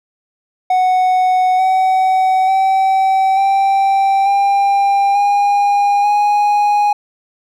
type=tone with pitch steps; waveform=triangle; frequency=740 / 753.8 / 767.9 / 782.2 / 796.8 / 811.7 / 826.8 Hz; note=F#5 / F#5 / G5 / G5 / G5 / G#5 / G#5; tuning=0 / +32 / -36 / -4 / +28 / -40 / -8 cents; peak=-8 dBFS; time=0.7-6.93 s; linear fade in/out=5 ms; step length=890 ms; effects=none